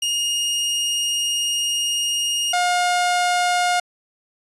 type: tone pair in turn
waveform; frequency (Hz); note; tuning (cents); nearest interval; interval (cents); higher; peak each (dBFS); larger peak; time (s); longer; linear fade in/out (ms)
sawtooth; 2853 / 713.2; F7 / F5; +36 / +36; 2 octaves; 2400; first; -16 / -13; second; 0.02-2.53 / 2.53-3.8; first; 5
effects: resampled to 24000 Hz